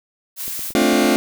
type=noise; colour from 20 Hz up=blue; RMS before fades=-27 dBFS; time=0.36-0.74 s; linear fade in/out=50 ms
type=click train; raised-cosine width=2 ms; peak=-24 dBFS; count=6; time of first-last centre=0.48-1.044 s; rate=8.86 Hz
type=chord; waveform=sawtooth; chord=D minor seventh; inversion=second; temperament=just; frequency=220.2 / 264.3 / 293.7 / 352.4 Hz; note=A3 / C4 / D4 / F4; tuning=+2 / +18 / 0 / +16 cents; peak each=-15 dBFS; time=0.75-1.16 s; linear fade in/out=0 ms
effects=none